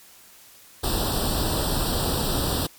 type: noise with comb filter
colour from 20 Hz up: pink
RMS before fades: -24 dBFS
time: 0.83-2.67 s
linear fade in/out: 10 ms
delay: 0.23 ms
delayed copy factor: +1
effects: white hiss -50 dBFS RMS until 2.78 s + MP3 96 kbps

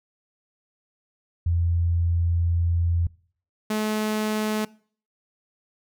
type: tone pair in turn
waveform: sine / sawtooth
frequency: 85.2 / 214.7 Hz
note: F2 / A3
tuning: -42 / -42 cents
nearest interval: octave + major third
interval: 1600 cents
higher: second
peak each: -19 / -19 dBFS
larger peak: neither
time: 1.46-3.07 / 3.7-4.65 s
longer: first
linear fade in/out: 5 ms
effects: noise-tail reverb RT60 0.5 s tail -23 dB re dry

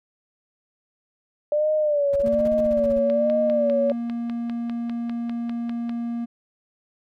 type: tone with vibrato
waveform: sine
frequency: 588 Hz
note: D5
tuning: 2 cents sharp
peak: -18 dBFS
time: 1.52-3.92 s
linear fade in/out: 2 ms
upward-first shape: sine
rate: 1.2 Hz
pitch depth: 83 cents each way
type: noise bursts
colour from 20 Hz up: brown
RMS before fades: -35 dBFS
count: 14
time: 2.13-2.99 s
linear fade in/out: 2 ms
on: 28 ms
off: 36 ms
type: tone with pitch glide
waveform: triangle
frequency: 230 to 235 Hz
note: A#3 to A#3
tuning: -23 to +14 cents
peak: -23 dBFS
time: 2.23-6.26 s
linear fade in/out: 20 ms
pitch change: +37 cents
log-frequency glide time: 2.63-3.76 s
type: click train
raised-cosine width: 0.3 ms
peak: -22 dBFS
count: 15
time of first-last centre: 3.1-5.894 s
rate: 5.01 Hz
effects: none

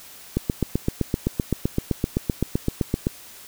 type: click train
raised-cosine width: 3 ms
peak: -7 dBFS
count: 22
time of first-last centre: 0.37-3.069 s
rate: 7.78 Hz
effects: white hiss -44 dBFS RMS until 3.47 s

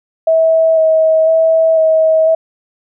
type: tone with vibrato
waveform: sine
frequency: 643 Hz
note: E5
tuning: 43 cents flat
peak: -7 dBFS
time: 0.27-2.35 s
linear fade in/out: 5 ms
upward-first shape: square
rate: 1 Hz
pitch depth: 13 cents each way
effects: none

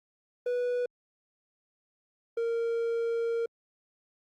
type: tone pair in turn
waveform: triangle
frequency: 490.6 / 463.1 Hz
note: B4 / A#4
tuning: -12 / -11 cents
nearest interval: minor second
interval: 99 cents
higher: first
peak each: -25 dBFS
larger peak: neither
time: 0.46-0.86 / 2.37-3.46 s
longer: second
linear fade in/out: 5 ms
effects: Opus 32 kbps

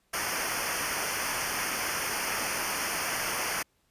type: noise with comb filter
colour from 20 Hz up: pink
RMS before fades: -31 dBFS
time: 0.13-3.63 s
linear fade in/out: 10 ms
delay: 0.26 ms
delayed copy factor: -0.9
effects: pink hiss -71 dBFS RMS until 3.9 s + resampled to 32000 Hz

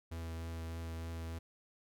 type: tone with vibrato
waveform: 45% pulse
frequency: 82.41 Hz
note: E2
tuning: in tune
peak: -40 dBFS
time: 0.11-1.39 s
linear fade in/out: 10 ms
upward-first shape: triangle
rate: 3.3 Hz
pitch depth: 16 cents each way
effects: none

